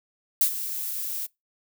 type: noise with ADSR envelope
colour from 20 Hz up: violet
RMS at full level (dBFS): -18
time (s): 0.41-1.27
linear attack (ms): 3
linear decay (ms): 83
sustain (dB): -13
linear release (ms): 19
effects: noise-tail reverb RT60 0.2 s tail -24 dB re dry